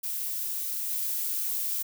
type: noise with level steps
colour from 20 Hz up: violet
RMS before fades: -32 / -30 dBFS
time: 0.03-1.83 s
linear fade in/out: 10 ms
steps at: 0.89 s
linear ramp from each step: 20 ms
effects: none